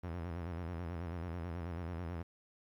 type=tone with vibrato; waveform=sawtooth; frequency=85.7 Hz; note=F2; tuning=32 cents flat; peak=-35 dBFS; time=0.03-2.23 s; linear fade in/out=10 ms; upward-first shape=square; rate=9.2 Hz; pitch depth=79 cents each way; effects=low-pass 2000 Hz 12 dB/octave + 12-bit